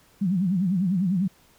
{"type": "tone with vibrato", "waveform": "sine", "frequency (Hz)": 185, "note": "F#3", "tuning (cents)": 0, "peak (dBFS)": -20, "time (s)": [0.21, 1.28], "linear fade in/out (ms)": 10, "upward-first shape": "sine", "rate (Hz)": 10, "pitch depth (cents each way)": 170, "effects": ["pink hiss -58 dBFS RMS until 1.58 s"]}